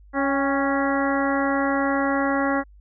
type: harmonic tone with a mistuned harmonic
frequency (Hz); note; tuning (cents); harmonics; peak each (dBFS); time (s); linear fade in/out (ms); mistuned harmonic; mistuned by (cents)
277.2; C#4; 0; 1 / 2 / 3 / 4 / 5 / 6 / 7; -23 / -26 / -28 / -29 / -30 / -31 / -31; 0.13-2.64; 50; 3; -41
effects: added 50 Hz sine -46 dBFS peak until 2.8 s